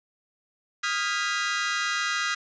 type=chord; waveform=sawtooth; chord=F half-diminished seventh; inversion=third; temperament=equal with one note detuned; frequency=1244.5 / 1396.9 / 1629.9 / 1975.5 Hz; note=Eb6 / F6 / Ab6 / Cb7; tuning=0 / 0 / -33 / 0 cents; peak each=-27 dBFS; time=0.83-2.35 s; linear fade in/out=10 ms; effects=resampled to 16000 Hz